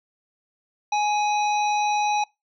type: harmonic tone with a mistuned harmonic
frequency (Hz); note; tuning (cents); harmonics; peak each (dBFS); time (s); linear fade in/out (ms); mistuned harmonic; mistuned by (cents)
836; G#5; +11; 1 / 3 / 5 / 7; -20 / -30 / -34 / -37; 0.92-2.24; 5; 5; -100
effects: noise-tail reverb RT60 0.2 s tail -23 dB re dry